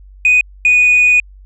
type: tone pair in turn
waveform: sine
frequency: 2489 / 2473 Hz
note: D#7 / D#7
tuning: 0 / -11 cents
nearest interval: unison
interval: 11 cents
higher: first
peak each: -5 dBFS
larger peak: neither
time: 0.25-0.41 / 0.65-1.2 s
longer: second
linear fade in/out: 2 ms
effects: tanh soft clip ceiling -4 dBFS + added 48 Hz sine -36 dBFS peak until 1.45 s